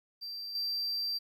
triangle tone with level steps, 4699 Hz, D8, in tune, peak -37 / -30 dBFS, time 0.21-1.19 s, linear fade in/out 20 ms, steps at 0.55 s, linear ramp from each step 2 ms, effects 12-bit

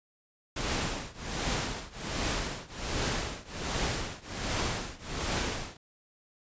pink noise with tremolo, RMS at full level -29 dBFS, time 0.56-5.77 s, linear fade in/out 5 ms, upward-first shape triangle, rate 1.3 Hz, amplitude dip 95%, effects resampled to 16000 Hz

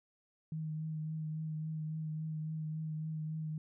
sine tone with vibrato, 156.5 Hz, D#3, 10 cents sharp, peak -36 dBFS, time 0.52-3.58 s, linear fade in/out 2 ms, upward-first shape triangle, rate 3.6 Hz, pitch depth 23 cents each way, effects none

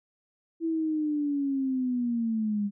sine linear sweep, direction down, 331.2 to 200 Hz, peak -25 dBFS, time 0.6-2.71 s, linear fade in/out 50 ms, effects none

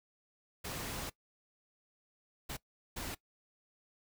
pink noise bursts at uneven times, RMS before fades -41 dBFS, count 3, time 0.64-1.1 / 2.49-2.57 / 2.96-3.15 s, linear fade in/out 10 ms, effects noise-tail reverb RT60 0.1 s tail -20 dB re dry

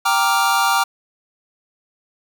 square chord, G minor seventh, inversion none, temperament equal, 784 / 932.3 / 1174.7 / 1396.9 Hz, G5 / Bb5 / D6 / F6, 0 / 0 / 0 / 0 cents, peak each -21 dBFS, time 0.05-0.84 s, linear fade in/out 10 ms, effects none

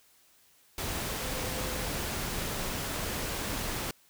sine tone in noise, 513 Hz, C5, 34 cents flat, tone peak -42 dBFS, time 1.21-1.86 s, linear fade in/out 2 ms, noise pink, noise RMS -34 dBFS, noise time 0.78-3.91 s, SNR -11 dB, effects white hiss -63 dBFS RMS until 4.09 s

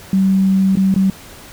sine tone with dropouts, 191.8 Hz, G3, 37 cents flat, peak -10 dBFS, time 0.13-1.1 s, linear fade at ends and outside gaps 2 ms, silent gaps 0.755-0.771 / 0.942-0.961 s, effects pink hiss -38 dBFS RMS until 1.52 s

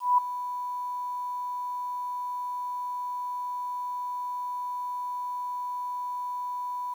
sine tone with ADSR envelope, 987.8 Hz, B5, in tune, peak -16 dBFS, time 0-6.94 s, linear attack 180 ms, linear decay 7 ms, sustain -14 dB, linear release 7 ms, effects 9-bit

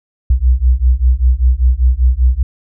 sine beating tone pair, 60.1 / 65.2 Hz, B1 / C2, -46 / -5 cents, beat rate 5.1 Hz, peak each -11 dBFS, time 0.3-2.43 s, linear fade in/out 5 ms, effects none

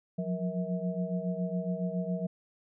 sine tone cluster, 175.4 / 182.6 / 471.8 / 646 Hz, F3 / F#3 / A#4 / E5, +8 / -23 / +21 / -35 cents, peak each -34 / -33 / -40 / -38 dBFS, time 0.18-2.27 s, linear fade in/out 10 ms, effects none

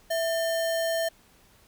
sine tone with sample-and-hold, 659.3 Hz, E5, in tune, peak -24 dBFS, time 0.1-1.09 s, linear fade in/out 10 ms, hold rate 2450 Hz, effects pink hiss -59 dBFS RMS until 1.67 s

